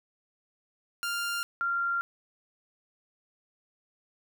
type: tone pair in turn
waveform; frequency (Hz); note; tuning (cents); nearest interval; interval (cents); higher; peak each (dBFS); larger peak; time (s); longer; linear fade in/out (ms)
sawtooth / sine; 1396.9 / 1385.6; F6 / F6; 0 / -14; unison; 14; first; -26; neither; 1.03-1.43 / 1.61-2.01; neither; 0
effects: none